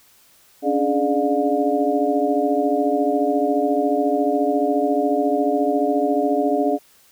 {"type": "tone cluster", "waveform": "sine", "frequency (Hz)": [277.2, 291.4, 420.6, 598, 713], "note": ["C#4", "D4", "G#4", "D5", "F5"], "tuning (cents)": [0, -13, 22, 31, 36], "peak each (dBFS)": -23, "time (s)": [0.62, 6.79], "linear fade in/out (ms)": 50, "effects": ["white hiss -54 dBFS RMS until 7.11 s"]}